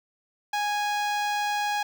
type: tone with notch filter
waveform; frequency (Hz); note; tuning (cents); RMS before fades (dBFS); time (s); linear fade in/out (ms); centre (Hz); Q
sawtooth; 828; G#5; -5; -27; 0.53-1.83; 5; 11000; 0.62
effects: none